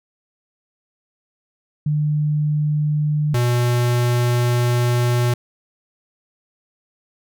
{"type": "tone pair in turn", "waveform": ["sine", "square"], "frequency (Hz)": [150, 121.47], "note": ["D3", "B2"], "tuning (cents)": [37, -28], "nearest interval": "major third", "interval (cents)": 365, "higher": "first", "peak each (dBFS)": -16, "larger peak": "neither", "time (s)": [[1.86, 3.34], [3.34, 5.34]], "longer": "second", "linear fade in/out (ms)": 5, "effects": []}